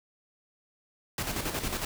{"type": "noise with tremolo", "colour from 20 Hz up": "pink", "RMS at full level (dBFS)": -31, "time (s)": [1.18, 1.85], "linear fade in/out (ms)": 2, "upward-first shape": "square", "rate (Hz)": 11, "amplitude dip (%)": 50, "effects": []}